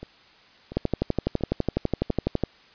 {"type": "two click trains", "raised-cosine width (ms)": 2, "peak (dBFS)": [-23, -9], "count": [4, 21], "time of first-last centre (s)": [[0.03, 2.099], [0.77, 2.437]], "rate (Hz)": [1.45, 12], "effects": ["white hiss -54 dBFS RMS until 2.74 s", "resampled to 11025 Hz"]}